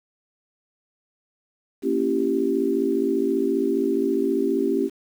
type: chord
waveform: sine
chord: A# diminished seventh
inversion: none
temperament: equal with one note detuned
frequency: 233.1 / 277.2 / 337.1 / 392 Hz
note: A#3 / C#4 / E4 / G4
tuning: 0 / 0 / +39 / 0 cents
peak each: -28 / -24 / -26 / -23 dBFS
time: 1.82-4.9 s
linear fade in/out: 50 ms
effects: 8-bit